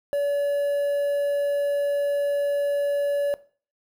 triangle tone with quantisation, 571 Hz, D5, 49 cents flat, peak -19 dBFS, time 0.13-3.34 s, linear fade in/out 0 ms, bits 8, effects noise-tail reverb RT60 0.4 s tail -18 dB re dry

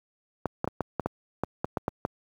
clicks, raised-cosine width 1 ms, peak -12 dBFS, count 11, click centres 0.457 / 0.644 / 0.676 / 0.807 / 0.997 / 1.06 / 1.436 / 1.645 / 1.772 / 1.881 / 2.051 s, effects high-pass 80 Hz 12 dB/octave + 9-bit

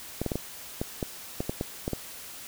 clicks, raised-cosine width 2 ms, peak -15 dBFS, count 11, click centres 0.216 / 0.263 / 0.318 / 0.356 / 0.815 / 1.028 / 1.405 / 1.495 / 1.611 / 1.879 / 1.933 s, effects white hiss -43 dBFS RMS until 2.47 s

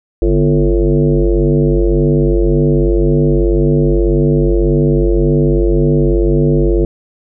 sine tone with frequency modulation, 146.83 Hz, D3, in tune, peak -8 dBFS, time 0.22-6.85 s, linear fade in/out 2 ms, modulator 98.5 Hz, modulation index 3.3, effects none

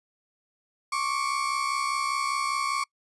35% pulse tone pair together, 1093 / 1158 Hz, C#6 / D6, -25 / -25 cents, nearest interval minor second, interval 100 cents, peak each -27 / -27 dBFS, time 0.92-2.84 s, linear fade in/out 5 ms, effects noise-tail reverb RT60 0.1 s tail -26 dB re dry + resampled to 24000 Hz

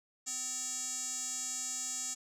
square tone with band-pass filter, 255.2 Hz, C4, 43 cents flat, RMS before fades -38 dBFS, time 0.26-2.15 s, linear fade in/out 20 ms, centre 7100 Hz, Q 8.1, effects none

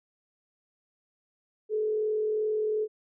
sine tone with frequency modulation, 429.7 Hz, A4, 41 cents flat, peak -25 dBFS, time 1.69-2.88 s, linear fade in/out 50 ms, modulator 42.7 Hz, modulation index 0.29, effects none

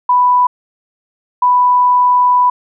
sine tone pair in turn, 990 / 990 Hz, B5 / B5, +4 / +4 cents, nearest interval unison, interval 0 cents, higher neither, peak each -7 dBFS, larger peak neither, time 0.09-0.47 / 1.42-2.5 s, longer second, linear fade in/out 5 ms, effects none

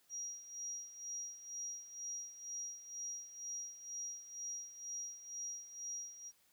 sine tone with tremolo, 5720 Hz, F8, 41 cents sharp, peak -40 dBFS, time 0.09-6.32 s, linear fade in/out 50 ms, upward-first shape sine, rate 2.1 Hz, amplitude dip 75%, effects white hiss -72 dBFS RMS until 6.52 s

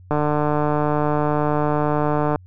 click train, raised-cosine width 1 ms, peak -7 dBFS, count 336, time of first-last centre 0.11-2.358 s, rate 149 Hz, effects added 91 Hz sine -42 dBFS peak until 2.46 s

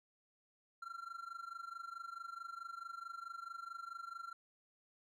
triangle tone with amplitude modulation, 1367 Hz, F6, 37 cents flat, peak -40 dBFS, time 0.82-4.33 s, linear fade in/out 5 ms, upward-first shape sine, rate 24.6 Hz, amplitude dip 85%, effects none

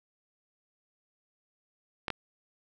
clicks, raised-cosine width 0.3 ms, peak -15 dBFS, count 2, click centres 2.082 / 2.103 s, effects none

